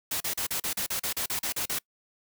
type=noise bursts; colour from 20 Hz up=white; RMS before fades=-30 dBFS; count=13; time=0.11-1.788 s; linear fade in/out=5 ms; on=94 ms; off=38 ms; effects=noise-tail reverb RT60 0.1 s tail -25 dB re dry